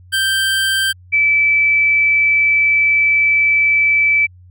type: tone pair in turn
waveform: 25% pulse / sine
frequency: 1568 / 2312 Hz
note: G6 / D7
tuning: 0 / -28 cents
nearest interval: perfect fifth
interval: 672 cents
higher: second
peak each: -10 dBFS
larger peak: neither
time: 0.12-0.93 / 1.12-4.27 s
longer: second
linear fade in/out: 20 ms
effects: added 90 Hz sine -40 dBFS peak until 4.5 s